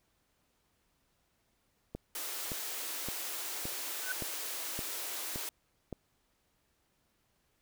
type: click train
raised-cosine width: 2 ms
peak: -25 dBFS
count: 8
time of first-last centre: 1.95-5.927 s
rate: 1.76 Hz
type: high-pass noise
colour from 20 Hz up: white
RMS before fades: -39 dBFS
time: 2.15-5.49 s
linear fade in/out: 2 ms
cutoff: 290 Hz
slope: 48 dB/octave
type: tone with exponential growth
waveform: sine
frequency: 1502 Hz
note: F#6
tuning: 26 cents sharp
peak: -30 dBFS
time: 3.96-4.12 s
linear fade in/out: 2 ms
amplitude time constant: 33 ms
effects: pink hiss -75 dBFS RMS until 7.61 s